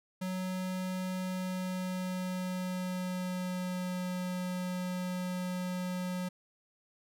square tone with pitch glide, 185 to 181.72 Hz, F#3 to F#3, 0 to -31 cents, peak -34 dBFS, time 0.21-6.29 s, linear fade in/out 10 ms, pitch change -31 cents, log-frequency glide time 1.19-4.03 s, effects none

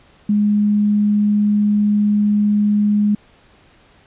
sine tone, 207.7 Hz, G#3, in tune, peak -12 dBFS, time 0.29-3.15 s, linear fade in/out 5 ms, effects pink hiss -51 dBFS RMS until 4.06 s + resampled to 8000 Hz

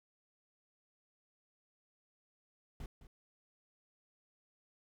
brown noise with echo, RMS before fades -44 dBFS, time 2.8-2.86 s, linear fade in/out 2 ms, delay 210 ms, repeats 1, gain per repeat -12 dB, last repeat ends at 3.07 s, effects none

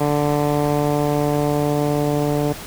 10% pulse tone with low-pass filter sweep, 146.83 Hz, D3, in tune, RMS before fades -19 dBFS, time 0-2.53 s, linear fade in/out 10 ms, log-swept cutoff 1100 to 590 Hz, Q 0.82, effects pink hiss -34 dBFS RMS until 2.66 s

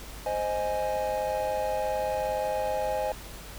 triangle chord, Ab major, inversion first, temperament equal, 523.3 / 622.3 / 830.6 Hz, C5 / Eb5 / Ab5, 0 / 0 / 0 cents, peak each -29 dBFS, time 0.26-3.12 s, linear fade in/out 2 ms, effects added 50 Hz sine -44 dBFS peak until 3.58 s + pink hiss -44 dBFS RMS until 3.58 s

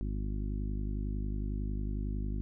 harmonic tone, 51 Hz, G#1, 31 cents flat, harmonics 1 / 2 / 3 / 4 / 5 / 6 / 7, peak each -33 / -40 / -45 / -43 / -44 / -50 / -51 dBFS, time 0.01-2.41 s, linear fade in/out 0 ms, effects none

